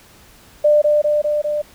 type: tone with echo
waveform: sine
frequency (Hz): 596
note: D5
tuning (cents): +25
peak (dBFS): -9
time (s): 0.64-0.82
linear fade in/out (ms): 10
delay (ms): 200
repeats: 4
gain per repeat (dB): -2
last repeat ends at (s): 1.62
effects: pink hiss -47 dBFS RMS until 1.74 s